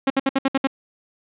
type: tone bursts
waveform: sawtooth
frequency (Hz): 270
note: C#4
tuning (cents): -45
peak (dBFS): -12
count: 7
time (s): 0.07-0.672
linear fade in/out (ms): 5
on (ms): 32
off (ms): 63
effects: resampled to 8000 Hz + 9-bit